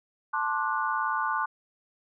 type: chord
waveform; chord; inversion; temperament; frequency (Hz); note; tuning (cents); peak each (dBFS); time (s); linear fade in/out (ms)
sine; D dominant seventh; second; just; 881 / 1057.2 / 1174.7 / 1468.3; A5 / C6 / D6 / F#6; +2 / +18 / 0 / -14; -31; 0.33-1.46; 10
effects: none